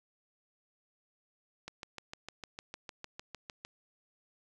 click train, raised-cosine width 0.2 ms, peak -25 dBFS, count 14, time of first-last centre 1.68-3.65 s, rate 6.6 Hz, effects none

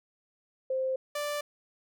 sine / sawtooth tone pair in turn, 523.3 / 587.4 Hz, C5 / D5, 0 / 0 cents, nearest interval major second, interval 200 cents, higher second, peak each -27 / -27 dBFS, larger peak neither, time 0.7-0.96 / 1.15-1.41 s, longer neither, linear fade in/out 5 ms, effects none

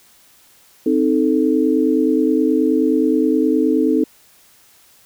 sine chord, A diminished, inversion first, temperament equal, 261.6 / 311.1 / 440 Hz, C4 / Eb4 / A4, 0 / 0 / 0 cents, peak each -17 / -16 / -19 dBFS, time 0.86-4.04 s, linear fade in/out 5 ms, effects white hiss -51 dBFS RMS until 5.05 s

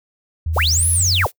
sine tone with pitch glide, 80.5 to 91.94 Hz, E2 to F#2, -41 to -10 cents, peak -18 dBFS, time 0.46-1.26 s, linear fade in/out 5 ms, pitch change +231 cents, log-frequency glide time 0.71-1.09 s
blue noise, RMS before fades -32 dBFS, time 0.53-1.32 s, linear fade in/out 50 ms
sine linear two-way sweep, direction up then down, 337.6 to 11175 to 337.6 Hz, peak -15 dBFS, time 0.56-1.27 s, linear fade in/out 5 ms, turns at 0.89 s
effects noise-tail reverb RT60 0.1 s tail -23 dB re dry

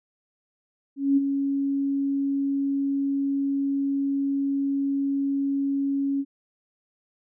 sine tone with ADSR envelope, 277.2 Hz, C#4, in tune, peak -15 dBFS, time 0.96-6.25 s, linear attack 210 ms, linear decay 23 ms, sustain -7 dB, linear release 50 ms, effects none

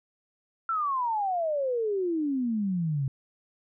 sine exponential sweep, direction down, 1368 to 130.81 Hz, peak -25 dBFS, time 0.69-3.08 s, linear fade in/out 2 ms, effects none

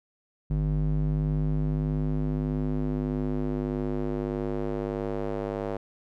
square tone with band-pass filter sweep, 50.8 Hz, G#1, 38 cents flat, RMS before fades -28 dBFS, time 0.5-5.77 s, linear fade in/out 5 ms, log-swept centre 130 to 530 Hz, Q 1.6, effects none

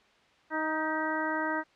harmonic tone with a mistuned harmonic, 312.9 Hz, D#4, 10 cents sharp, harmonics 1 / 2 / 3 / 4 / 5 / 6, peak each -34 / -36 / -34 / -38 / -34 / -37 dBFS, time 0.5-1.64 s, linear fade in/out 50 ms, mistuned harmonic 6, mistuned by +33 cents, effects white hiss -62 dBFS RMS until 1.75 s + low-pass 3000 Hz 12 dB/octave

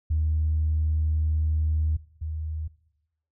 sine tone pair in turn, 77.78 / 78.28 Hz, D#2 / D#2, 0 / +11 cents, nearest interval unison, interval 11 cents, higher second, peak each -20 / -28 dBFS, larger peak first, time 0.1-1.97 / 2.21-2.68 s, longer first, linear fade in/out 10 ms, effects noise-tail reverb RT60 0.9 s tail -20 dB re dry + tanh soft clip ceiling -16 dBFS

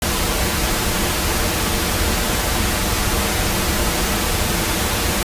pink noise with comb filter, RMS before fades -19 dBFS, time 0.02-5.23 s, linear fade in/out 2 ms, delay 7.4 ms, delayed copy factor -0.5, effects resampled to 32000 Hz

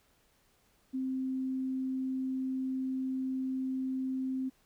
sine tone, 261.6 Hz, C4, in tune, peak -31 dBFS, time 0.93-4.5 s, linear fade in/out 20 ms, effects pink hiss -69 dBFS RMS until 4.65 s

